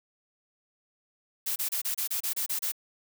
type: noise bursts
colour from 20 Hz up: blue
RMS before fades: -30 dBFS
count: 10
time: 1.46-2.721 s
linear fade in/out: 10 ms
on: 100 ms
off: 29 ms
effects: none